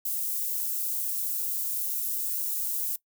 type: high-pass noise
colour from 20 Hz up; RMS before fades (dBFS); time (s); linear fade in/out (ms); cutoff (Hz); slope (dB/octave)
white; -30; 0.05-2.96; 5; 12000; 12
effects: noise-tail reverb RT60 0.1 s tail -20 dB re dry